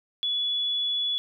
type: tone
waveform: sine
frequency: 3413 Hz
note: G#7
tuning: 47 cents sharp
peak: -24 dBFS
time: 0.23-1.18 s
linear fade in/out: 0 ms
effects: none